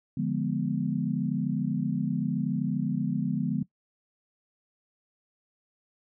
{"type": "chord", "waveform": "sine", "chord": "D diminished seventh", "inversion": "none", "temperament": "equal", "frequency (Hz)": [146.83, 174.61, 207.7, 246.9], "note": ["D3", "F3", "Ab3", "Cb4"], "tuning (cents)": [0, 0, 0, 0], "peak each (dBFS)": -31, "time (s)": [0.17, 3.63], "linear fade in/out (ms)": 5, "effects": ["noise-tail reverb RT60 0.1 s tail -20 dB re dry"]}